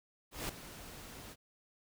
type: noise with ADSR envelope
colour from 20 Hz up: pink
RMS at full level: -37 dBFS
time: 0.31-1.36 s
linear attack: 180 ms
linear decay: 5 ms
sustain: -13 dB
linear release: 45 ms
effects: none